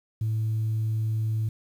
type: tone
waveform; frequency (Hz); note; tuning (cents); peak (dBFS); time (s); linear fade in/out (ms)
sine; 110; A2; 0; -22; 0.21-1.49; 5
effects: tanh soft clip ceiling -21 dBFS + 9-bit